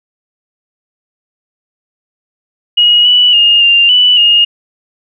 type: tone with pitch steps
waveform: sine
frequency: 2892 / 2955 / 2838 / 2793 / 2971 / 2847 Hz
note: F#7 / F#7 / F7 / F7 / F#7 / F7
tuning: -40 / -3 / +27 / -1 / +6 / +33 cents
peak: -4 dBFS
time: 2.77-4.45 s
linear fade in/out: 10 ms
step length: 280 ms
effects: none